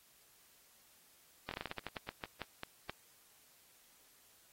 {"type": "slowing click train", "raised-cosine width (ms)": 0.3, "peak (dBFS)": -24, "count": 15, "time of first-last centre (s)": [1.49, 2.896], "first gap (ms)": 22, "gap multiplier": 1.21, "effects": ["white hiss -66 dBFS RMS until 4.52 s", "AAC 48 kbps"]}